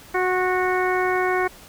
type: harmonic tone with a mistuned harmonic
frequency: 368 Hz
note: F#4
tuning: 9 cents flat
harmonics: 1 / 2 / 3 / 4 / 5 / 6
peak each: -22 / -25 / -27 / -28 / -29 / -30 dBFS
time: 0.14-1.48 s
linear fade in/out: 10 ms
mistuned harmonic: 3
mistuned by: -17 cents
effects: pink hiss -45 dBFS RMS until 1.68 s